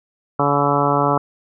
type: harmonic tone with a mistuned harmonic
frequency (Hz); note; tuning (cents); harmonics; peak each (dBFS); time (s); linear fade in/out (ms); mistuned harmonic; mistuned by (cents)
142.9; D3; -47; 1 / 2 / 3 / 4 / 5 / 6 / 7 / 8 / 9; -23 / -23 / -23 / -23 / -23 / -23 / -23 / -23 / -23; 0.39-1.18; 5; 9; +42
effects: none